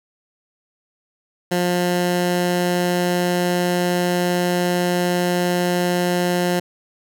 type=tone; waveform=15% pulse; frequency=177.4 Hz; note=F3; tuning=27 cents sharp; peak=-11 dBFS; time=1.51-6.6 s; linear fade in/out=10 ms; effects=none